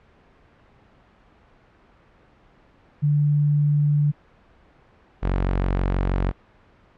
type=tone pair in turn; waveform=sine / sawtooth; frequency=146.83 / 46.25 Hz; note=D3 / F#1; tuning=0 / 0 cents; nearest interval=octave + minor sixth; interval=2000 cents; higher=first; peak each=-16 dBFS; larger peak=neither; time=3.02-4.12 / 5.22-6.32 s; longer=neither; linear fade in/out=20 ms; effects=pink hiss -55 dBFS RMS until 6.97 s + low-pass 2000 Hz 12 dB/octave

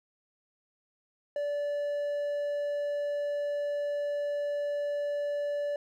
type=tone; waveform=triangle; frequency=580 Hz; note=D5; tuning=22 cents flat; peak=-27 dBFS; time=1.36-5.76 s; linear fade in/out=2 ms; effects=none

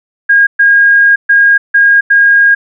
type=tone bursts at uneven times; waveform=sine; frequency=1628 Hz; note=G#6; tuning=35 cents flat; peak=-3 dBFS; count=5; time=0.29-0.47 / 0.59-1.16 / 1.29-1.58 / 1.74-2.01 / 2.1-2.55 s; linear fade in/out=10 ms; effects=none

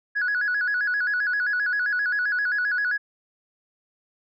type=tone with vibrato; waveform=sine; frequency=1568 Hz; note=G6; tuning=in tune; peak=-20 dBFS; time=0.15-2.98 s; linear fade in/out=20 ms; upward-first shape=square; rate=7.6 Hz; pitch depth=110 cents each way; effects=tanh soft clip ceiling -18 dBFS

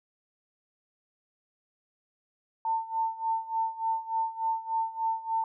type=tone with tremolo; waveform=sine; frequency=898 Hz; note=A5; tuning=35 cents sharp; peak=-24 dBFS; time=2.65-5.44 s; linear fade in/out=2 ms; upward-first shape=sine; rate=3.4 Hz; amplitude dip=85%; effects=none

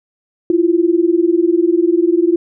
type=tone pair together; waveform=sine; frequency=331.5 / 351.6 Hz; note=E4 / F4; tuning=+10 / +12 cents; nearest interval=minor second; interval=102 cents; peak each=-13 dBFS; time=0.5-2.36 s; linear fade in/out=2 ms; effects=none

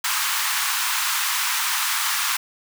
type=high-pass noise; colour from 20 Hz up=pink; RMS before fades=-23 dBFS; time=0.04-2.37 s; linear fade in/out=5 ms; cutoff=940 Hz; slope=48 dB/octave; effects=none

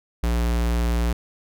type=tone; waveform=square; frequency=58.6 Hz; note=A#1; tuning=10 cents sharp; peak=-20 dBFS; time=0.23-1.13 s; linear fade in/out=5 ms; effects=none

